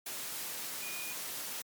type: tone in noise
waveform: sine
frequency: 2451 Hz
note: D#7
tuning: 27 cents flat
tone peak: -43 dBFS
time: 0.82-1.13 s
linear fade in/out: 5 ms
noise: white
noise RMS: -40 dBFS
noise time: 0.06-1.62 s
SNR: -6 dB
effects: high-pass 150 Hz 12 dB/octave + MP3 96 kbps